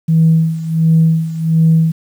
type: tone with tremolo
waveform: sine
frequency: 161.9 Hz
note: E3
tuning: 31 cents flat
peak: -5 dBFS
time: 0.08-1.92 s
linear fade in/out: 10 ms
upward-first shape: sine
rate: 1.4 Hz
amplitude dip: 80%
effects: tanh soft clip ceiling -2 dBFS + 7-bit